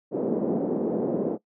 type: band-pass noise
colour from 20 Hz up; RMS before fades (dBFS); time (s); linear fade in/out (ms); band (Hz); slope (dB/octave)
white; -26; 0.11-1.38; 50; 190 to 470; 24
effects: noise-tail reverb RT60 0.1 s tail -19 dB re dry